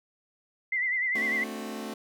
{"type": "tone with vibrato", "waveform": "sine", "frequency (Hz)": 2022, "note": "B6", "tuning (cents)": 40, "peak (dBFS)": -25, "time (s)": [0.72, 1.44], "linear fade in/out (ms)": 5, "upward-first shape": "sine", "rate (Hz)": 10, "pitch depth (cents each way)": 69}
{"type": "chord", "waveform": "sawtooth", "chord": "D dominant seventh", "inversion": "second", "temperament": "just", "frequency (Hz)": [220.2, 264.3, 293.7, 367.1], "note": ["A3", "C4", "D4", "F#4"], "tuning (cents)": [2, 18, 0, -14], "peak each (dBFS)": [-33, -37, -39, -38], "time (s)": [1.15, 1.94], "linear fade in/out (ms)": 5}
{"effects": []}